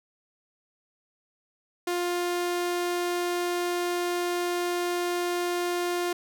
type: tone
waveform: sawtooth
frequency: 352 Hz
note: F4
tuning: 14 cents sharp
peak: -22 dBFS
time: 1.87-6.13 s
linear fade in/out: 5 ms
effects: none